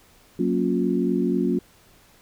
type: chord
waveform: sine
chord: Gb major seventh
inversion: none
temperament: equal with one note detuned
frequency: 185 / 233.1 / 277.2 / 356.6 Hz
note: Gb3 / Bb3 / Db4 / F4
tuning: 0 / 0 / 0 / +36 cents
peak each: -25 dBFS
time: 0.39-1.59 s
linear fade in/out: 5 ms
effects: pink hiss -55 dBFS RMS until 2.21 s